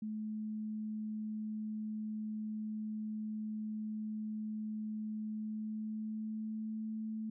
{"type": "tone with pitch glide", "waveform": "sine", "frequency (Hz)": [215.2, 218.8], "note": ["A3", "A3"], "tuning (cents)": [-38, -9], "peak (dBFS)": -37, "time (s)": [0.02, 7.3], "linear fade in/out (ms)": 5, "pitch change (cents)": 29, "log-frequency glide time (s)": [5.3, 6.91], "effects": []}